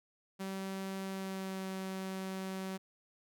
sawtooth tone with pitch glide, 192.4 to 189.97 Hz, G3 to F#3, -32 to +46 cents, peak -34 dBFS, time 0.39-2.78 s, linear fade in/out 20 ms, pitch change -22 cents, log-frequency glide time 1.05-1.68 s, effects none

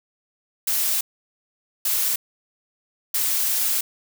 blue noise bursts at uneven times, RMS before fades -22 dBFS, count 3, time 0.67-1.01 / 1.85-2.16 / 3.14-3.81 s, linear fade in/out 5 ms, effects none

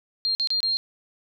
sine tone with dropouts, 4199 Hz, C8, 5 cents sharp, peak -21 dBFS, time 0.25-0.77 s, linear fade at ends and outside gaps 0 ms, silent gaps 0.35-0.398 / 0.473-0.504 / 0.604-0.63 s, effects none

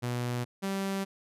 sawtooth tone pair in turn, 122.1 / 194.89 Hz, B2 / G3, -19 / -10 cents, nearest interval minor sixth, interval 809 cents, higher second, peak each -26 dBFS, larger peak neither, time 0.02-0.45 / 0.62-1.05 s, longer neither, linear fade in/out 20 ms, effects resampled to 32000 Hz

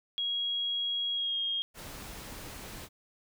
sine tone with pitch glide, 3300 to 3245 Hz, G#7 to G#7, -12 to -41 cents, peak -29 dBFS, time 0.18-1.62 s, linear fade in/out 0 ms, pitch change -29 cents, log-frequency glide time 1.14-1.37 s
pink noise, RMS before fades -44 dBFS, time 1.74-2.89 s, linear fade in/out 50 ms
effects none

